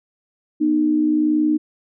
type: tone pair together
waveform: sine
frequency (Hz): 244 / 305.2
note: B3 / D#4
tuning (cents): -21 / -33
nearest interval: major third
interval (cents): 388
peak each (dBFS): -23 / -15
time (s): 0.6-1.58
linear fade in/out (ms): 20
effects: none